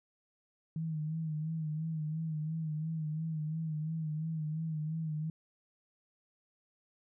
sine tone with vibrato, 157.3 Hz, D#3, 19 cents sharp, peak -33 dBFS, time 0.76-5.3 s, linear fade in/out 2 ms, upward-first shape sine, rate 2.9 Hz, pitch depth 57 cents each way, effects none

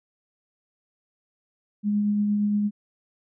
sine tone with tremolo, 207 Hz, G#3, 5 cents flat, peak -19 dBFS, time 1.83-2.71 s, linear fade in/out 50 ms, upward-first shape triangle, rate 8.6 Hz, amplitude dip 25%, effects none

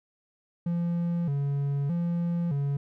triangle tone with vibrato, 155.56 Hz, D#3, in tune, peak -23 dBFS, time 0.66-2.77 s, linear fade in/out 5 ms, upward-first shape square, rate 0.81 Hz, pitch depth 170 cents each way, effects none

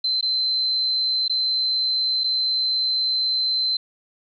sine tone with dropouts, 4082 Hz, C8, 44 cents flat, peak -19 dBFS, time 0.04-3.77 s, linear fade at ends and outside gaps 5 ms, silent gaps 0.211-0.226 / 1.281-1.296 / 2.237-2.241 s, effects none

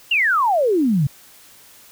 sine exponential sweep, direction down, 2908 to 130.81 Hz, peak -14 dBFS, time 0.11-1.07 s, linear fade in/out 5 ms, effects white hiss -47 dBFS RMS until 1.91 s

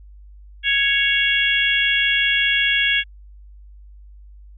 harmonic tone, 554.4 Hz, C#5, in tune, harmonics 3 / 4 / 5 / 6, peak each -21 / -21 / -21 / -21 dBFS, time 0.63-3.04 s, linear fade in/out 50 ms, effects added 50 Hz sine -40 dBFS peak until 4.57 s

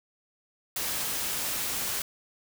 white noise, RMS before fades -31 dBFS, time 0.76-2.02 s, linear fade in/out 2 ms, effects none

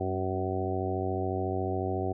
harmonic tone with a mistuned harmonic, 94 Hz, F#2, 28 cents sharp, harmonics 1 / 2 / 3 / 4 / 5 / 6 / 7 / 8, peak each -33 / -40 / -37 / -33 / -39 / -42 / -38 / -36 dBFS, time 0-2.13 s, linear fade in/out 10 ms, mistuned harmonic 2, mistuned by +35 cents, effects none

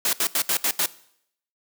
white noise bursts at uneven times, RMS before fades -22 dBFS, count 6, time 0.05-0.13 / 0.2-0.27 / 0.35-0.42 / 0.49-0.57 / 0.64-0.71 / 0.79-0.86 s, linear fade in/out 2 ms, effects noise-tail reverb RT60 0.7 s tail -19 dB re dry + high-pass 200 Hz 12 dB/octave

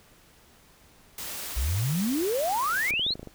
white noise, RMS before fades -36 dBFS, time 1.18-2.91 s, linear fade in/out 2 ms
sine exponential sweep, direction up, 56.7 to 4371 Hz, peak -24 dBFS, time 1.56-3.14 s, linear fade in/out 10 ms
clicks, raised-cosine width 2 ms, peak -26 dBFS, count 9, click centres 2.908 / 2.938 / 2.995 / 3.065 / 3.107 / 3.155 / 3.195 / 3.23 / 3.273 s
effects pink hiss -57 dBFS RMS until 3.34 s

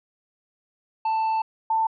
triangle / sine tone pair in turn, 885 / 890 Hz, A5 / A5, +10 / +20 cents, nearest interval unison, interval 10 cents, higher second, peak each -19 dBFS, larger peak neither, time 1.05-1.42 / 1.7-1.87 s, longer first, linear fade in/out 5 ms, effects resampled to 11025 Hz

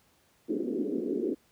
white band-pass noise, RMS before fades -31 dBFS, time 0.48-1.35 s, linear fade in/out 20 ms, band 220 to 420 Hz, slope 48 dB/octave, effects pink hiss -66 dBFS RMS until 1.51 s + high-pass 60 Hz 12 dB/octave

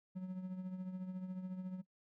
triangle tone with tremolo, 185 Hz, F#3, in tune, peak -36 dBFS, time 0.15-1.82 s, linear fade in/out 20 ms, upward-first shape triangle, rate 14 Hz, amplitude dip 60%, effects noise-tail reverb RT60 0.1 s tail -19 dB re dry

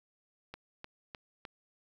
click train, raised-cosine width 0.3 ms, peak -27 dBFS, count 4, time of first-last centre 0.54-1.452 s, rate 3.29 Hz, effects 10-bit

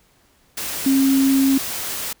sine tone in noise, 270 Hz, C#4, 45 cents flat, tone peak -13 dBFS, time 0.86-1.58 s, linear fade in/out 5 ms, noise white, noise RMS -27 dBFS, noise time 0.57-2.13 s, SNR +11 dB, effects pink hiss -58 dBFS RMS until 2.2 s

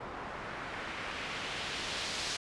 white noise with low-pass filter sweep, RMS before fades -39 dBFS, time 0-2.37 s, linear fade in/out 10 ms, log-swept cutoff 1100 to 5200 Hz, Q 1.1, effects resampled to 24000 Hz

